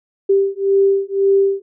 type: beating tone pair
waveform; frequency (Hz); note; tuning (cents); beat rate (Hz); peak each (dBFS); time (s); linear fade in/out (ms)
sine; 392 / 393.9; G4 / G4; 0 / +8; 1.9; -15; 0.29-1.62; 10
effects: none

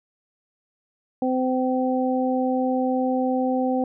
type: harmonic tone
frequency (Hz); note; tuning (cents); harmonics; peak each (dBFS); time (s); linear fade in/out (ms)
256.8; C4; -32; 1 / 2 / 3; -22 / -25 / -27; 1.22-3.84; 2
effects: none

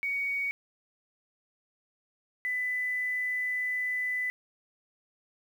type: tone pair in turn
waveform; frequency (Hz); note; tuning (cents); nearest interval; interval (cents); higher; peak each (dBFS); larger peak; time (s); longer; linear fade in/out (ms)
sine; 2243 / 1998.3; C#7 / B6; +20 / +20; major second; 200; first; -28; neither; 0.03-0.51 / 2.45-4.3; second; 0
effects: 9-bit

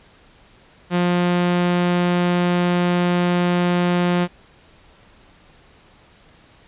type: tone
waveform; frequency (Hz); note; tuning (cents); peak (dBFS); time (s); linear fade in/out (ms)
sawtooth; 176.6; F3; +20; -12; 0.9-4.28; 50
effects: pink hiss -51 dBFS RMS until 6.67 s + resampled to 8000 Hz

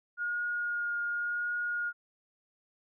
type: tone with vibrato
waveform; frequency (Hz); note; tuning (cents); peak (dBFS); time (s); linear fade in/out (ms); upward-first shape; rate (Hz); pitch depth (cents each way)
sine; 1429; F6; +39; -30; 0.17-1.93; 50; triangle; 0.9; 13
effects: none

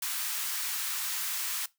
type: high-pass noise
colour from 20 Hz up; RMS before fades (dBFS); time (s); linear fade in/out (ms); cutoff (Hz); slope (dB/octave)
white; -33; 0.02-1.66; 5; 1000; 24
effects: noise-tail reverb RT60 0.2 s tail -20 dB re dry

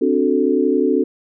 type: chord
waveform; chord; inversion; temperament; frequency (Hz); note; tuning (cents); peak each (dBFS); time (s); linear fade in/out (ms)
sine; D dominant seventh; third; equal; 261.6 / 293.7 / 370 / 440; C4 / D4 / F#4 / A4; 0 / 0 / 0 / 0; -19; 0.01-1.04; 10
effects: none

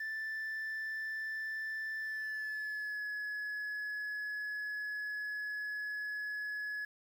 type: tone with pitch glide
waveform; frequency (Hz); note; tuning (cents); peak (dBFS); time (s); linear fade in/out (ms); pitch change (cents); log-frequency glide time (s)
sine; 1763 to 1695.1; A6 to G#6; +3 to +35; -34; 0-6.85; 5; -68; 1.99-3.04
effects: tanh soft clip ceiling -35 dBFS + 10-bit

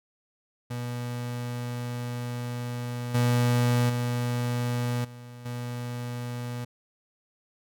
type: tone with level steps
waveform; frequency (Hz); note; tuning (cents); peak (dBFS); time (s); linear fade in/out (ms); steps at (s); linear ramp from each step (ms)
35% pulse; 121.5; B2; -28; -29 / -19 / -24 / -40 / -30; 0.7-6.65; 10; 3.14 / 3.89 / 5.04 / 5.45; 10
effects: none

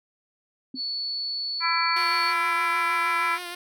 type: tone with exponential decay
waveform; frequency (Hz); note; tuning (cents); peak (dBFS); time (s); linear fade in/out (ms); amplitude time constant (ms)
sine; 260.1; C4; -10; -29; 0.74-0.82; 5; 17
type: tone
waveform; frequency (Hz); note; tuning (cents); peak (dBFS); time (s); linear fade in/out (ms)
sine; 4435; C#8; 0; -27; 0.75-2.34; 50
type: harmonic tone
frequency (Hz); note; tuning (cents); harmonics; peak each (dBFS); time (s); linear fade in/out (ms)
334.5; E4; +25; 3 / 4 / 5 / 6 / 7; -27 / -26 / -33 / -32 / -28; 1.6-3.39; 50
type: tone with vibrato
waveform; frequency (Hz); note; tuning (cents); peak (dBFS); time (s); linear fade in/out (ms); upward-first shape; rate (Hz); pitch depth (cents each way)
5% pulse; 352.3; F4; +15; -22; 1.96-3.55; 5; sine; 6.4; 29
effects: none

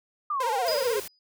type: exponential sweep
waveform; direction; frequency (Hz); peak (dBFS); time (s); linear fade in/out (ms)
sine; down; 1231 to 397.5; -25; 0.3-1; 5
type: tone with vibrato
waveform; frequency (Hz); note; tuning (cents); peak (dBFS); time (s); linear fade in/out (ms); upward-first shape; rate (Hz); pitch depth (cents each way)
sawtooth; 496.9; B4; +11; -25; 0.4-1; 5; sine; 16; 140
type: noise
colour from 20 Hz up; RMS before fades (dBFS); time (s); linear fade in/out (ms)
white; -39; 0.66-1.08; 5
type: tone with exponential decay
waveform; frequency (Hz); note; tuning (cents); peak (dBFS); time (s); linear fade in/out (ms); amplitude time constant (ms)
sine; 4954; D#8; -8; -26; 0.68-1.19; 2; 110
effects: none

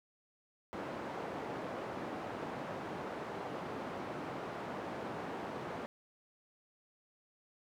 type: band-pass noise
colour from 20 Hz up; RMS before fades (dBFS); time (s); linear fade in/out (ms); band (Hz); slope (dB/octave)
white; -42; 0.73-5.86; 0; 140 to 850; 12
effects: none

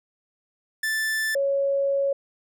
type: tone pair in turn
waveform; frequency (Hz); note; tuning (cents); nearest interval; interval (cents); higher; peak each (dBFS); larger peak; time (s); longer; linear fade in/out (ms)
45% pulse / sine; 1760 / 554.4; A6 / C#5; 0 / 0; octave + minor sixth; 2000; first; -23 / -20; second; 0.83-1.35 / 1.35-2.13; second; 5
effects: none

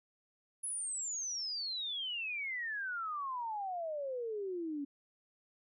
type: exponential sweep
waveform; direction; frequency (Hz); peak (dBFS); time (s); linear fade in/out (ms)
sine; down; 10548 to 276.4; -36; 0.63-4.85; 10
effects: none

